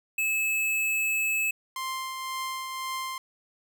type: tone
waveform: square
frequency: 2600 Hz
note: E7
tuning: 24 cents flat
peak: -25 dBFS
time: 0.18-1.51 s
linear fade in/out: 5 ms
type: tone with tremolo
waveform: sawtooth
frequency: 1050 Hz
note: C6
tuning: 6 cents sharp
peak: -26 dBFS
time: 1.76-3.18 s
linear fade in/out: 2 ms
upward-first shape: triangle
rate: 1.9 Hz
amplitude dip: 40%
effects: none